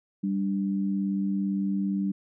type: tone pair together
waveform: sine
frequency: 196.02 / 293.7 Hz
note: G3 / D4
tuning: 0 / 0 cents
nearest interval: perfect fifth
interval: 700 cents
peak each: -25 / -32 dBFS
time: 0.23-2.12 s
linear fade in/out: 10 ms
effects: none